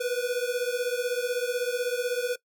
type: beating tone pair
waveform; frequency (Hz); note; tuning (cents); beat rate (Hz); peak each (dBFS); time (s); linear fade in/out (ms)
square; 483 / 499; B4 / B4; -39 / +18; 16; -30; 0-2.36; 10
effects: noise-tail reverb RT60 0.1 s tail -20 dB re dry